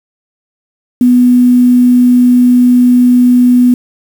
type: tone with quantisation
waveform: sine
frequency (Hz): 246.9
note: B3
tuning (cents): 0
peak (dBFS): -3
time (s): 1.01-3.74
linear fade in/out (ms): 2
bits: 5
effects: none